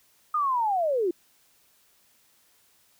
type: linear sweep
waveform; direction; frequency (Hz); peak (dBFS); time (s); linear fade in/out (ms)
sine; down; 1249 to 329.4; -22; 0.34-1.11; 5
effects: white hiss -63 dBFS RMS until 2.99 s